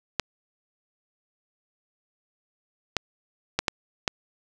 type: clicks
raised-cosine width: 0.2 ms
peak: -5 dBFS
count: 5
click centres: 0.197 / 2.967 / 3.59 / 3.682 / 4.078 s
effects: none